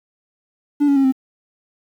triangle tone with pitch steps, 290 / 280.8 / 271.8 / 263.2 Hz, D4 / C#4 / C#4 / C4, -22 / +22 / -34 / +10 cents, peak -9 dBFS, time 0.8-1.124 s, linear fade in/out 20 ms, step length 81 ms, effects tanh soft clip ceiling -6 dBFS + 8-bit

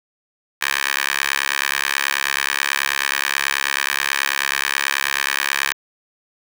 10% pulse tone with high-pass filter, 69.3 Hz, C#2, in tune, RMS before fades -21 dBFS, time 0.61-5.73 s, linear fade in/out 10 ms, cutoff 1700 Hz, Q 1.8, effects none

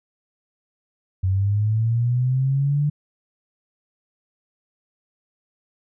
sine linear sweep, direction up, 92.3 to 148.6 Hz, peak -17 dBFS, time 1.23-2.9 s, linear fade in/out 10 ms, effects none

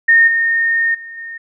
sine tone with level steps, 1835 Hz, A#6, 28 cents flat, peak -6 / -12 / -29 / -26 dBFS, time 0.08-1.38 s, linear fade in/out 10 ms, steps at 0.27 / 0.94 / 1.17 s, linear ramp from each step 10 ms, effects none

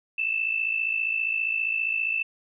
sine tone pair together, 2603 / 2658 Hz, E7 / E7, -22 / +14 cents, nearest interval unison, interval 36 cents, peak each -29 / -25 dBFS, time 0.18-2.23 s, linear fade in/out 5 ms, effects none

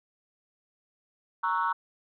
sine chord, F# dominant seventh, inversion first, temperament equal, 932.3 / 1108.7 / 1318.5 / 1480 Hz, A#5 / C#6 / E6 / F#6, 0 / 0 / 0 / 0 cents, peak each -28 / -29 / -31 / -33 dBFS, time 1.43-1.73 s, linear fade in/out 10 ms, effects tanh soft clip ceiling -17 dBFS

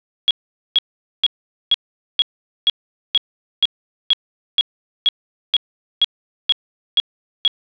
sine tone bursts, 3322 Hz, G#7, in tune, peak -10 dBFS, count 16, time 0.28-7.478 s, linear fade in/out 0 ms, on 28 ms, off 450 ms, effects resampled to 11025 Hz + 7-bit

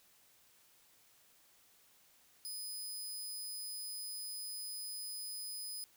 15% pulse tone, 5000 Hz, D#8, 8 cents sharp, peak -35 dBFS, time 2.45-5.84 s, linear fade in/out 0 ms, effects white hiss -67 dBFS RMS until 5.96 s

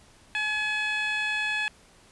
15% pulse tone with band-pass filter, 850 Hz, G#5, 40 cents sharp, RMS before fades -28 dBFS, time 0.35-1.68 s, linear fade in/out 0 ms, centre 2200 Hz, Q 1.8, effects pink hiss -56 dBFS RMS until 2.11 s + resampled to 24000 Hz

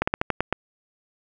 slowing click train, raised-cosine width 0.5 ms, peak -6 dBFS, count 7, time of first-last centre 0.02-0.526 s, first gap 55 ms, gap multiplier 1.17, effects none

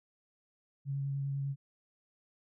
sine tone with vibrato, 138.7 Hz, C#3, 1 cent sharp, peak -32 dBFS, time 0.85-1.56 s, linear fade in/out 50 ms, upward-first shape sine, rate 10 Hz, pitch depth 13 cents each way, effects none

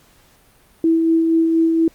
sine tone with tremolo, 327.3 Hz, E4, 12 cents flat, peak -11 dBFS, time 0.84-1.88 s, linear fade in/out 2 ms, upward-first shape sine, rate 4.2 Hz, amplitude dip 30%, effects pink hiss -53 dBFS RMS until 1.94 s + Opus 48 kbps

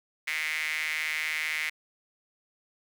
sawtooth tone with high-pass filter, 155.56 Hz, D#3, in tune, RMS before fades -31 dBFS, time 0.27-1.7 s, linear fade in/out 10 ms, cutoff 2100 Hz, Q 6.7, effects none

